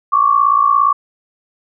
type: tone pair together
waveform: sine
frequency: 1102 / 1159.3 Hz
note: C#6 / D6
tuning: -11 / -23 cents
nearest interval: minor second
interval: 88 cents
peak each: -12 dBFS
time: 0.12-0.93 s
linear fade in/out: 10 ms
effects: none